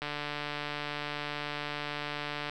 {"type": "click train", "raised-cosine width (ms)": 0.3, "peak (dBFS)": -19, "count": 365, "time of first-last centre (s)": [0.02, 2.496], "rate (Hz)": 147, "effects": []}